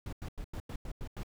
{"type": "noise bursts", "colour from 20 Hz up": "brown", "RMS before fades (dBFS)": -39, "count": 8, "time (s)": [0.06, 1.233], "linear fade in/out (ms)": 2, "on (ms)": 67, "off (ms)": 91, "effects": []}